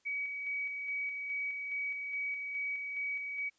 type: tone with tremolo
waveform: sine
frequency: 2268 Hz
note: C#7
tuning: 39 cents sharp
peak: -33 dBFS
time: 0.05-3.5 s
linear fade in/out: 20 ms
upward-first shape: square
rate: 2.4 Hz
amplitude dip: 35%
effects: white hiss -73 dBFS RMS until 3.58 s + resampled to 16000 Hz